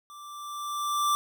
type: tone with level ramp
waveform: square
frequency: 1174.7 Hz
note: D6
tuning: in tune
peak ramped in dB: -45 to -22 dBFS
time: 0.1-1.15 s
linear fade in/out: 0 ms
effects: none